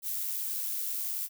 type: noise with amplitude modulation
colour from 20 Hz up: violet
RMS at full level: -32 dBFS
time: 0.02-1.29 s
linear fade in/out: 50 ms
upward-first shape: sine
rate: 98.5 Hz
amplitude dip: 35%
effects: none